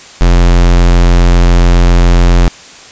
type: tone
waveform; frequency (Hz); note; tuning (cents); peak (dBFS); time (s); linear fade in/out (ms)
square; 43.65; F1; 0; -4; 0.21-2.48; 0
effects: white hiss -33 dBFS RMS until 2.91 s + resampled to 16000 Hz